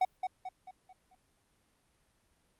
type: tone with echo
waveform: triangle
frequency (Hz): 747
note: F#5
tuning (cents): +16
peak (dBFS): -22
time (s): 0.01-0.05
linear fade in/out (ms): 5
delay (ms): 220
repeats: 5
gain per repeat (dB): -7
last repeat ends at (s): 1.15
effects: pink hiss -72 dBFS RMS until 2.59 s + Opus 32 kbps